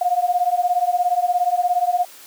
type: beating tone pair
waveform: sine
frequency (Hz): 706 / 723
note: F5 / F#5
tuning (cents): +19 / -40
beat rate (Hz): 17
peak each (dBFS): -19 / -19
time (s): 0.01-2.05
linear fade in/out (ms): 5
effects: white hiss -43 dBFS RMS until 2.26 s + high-pass 300 Hz 12 dB/octave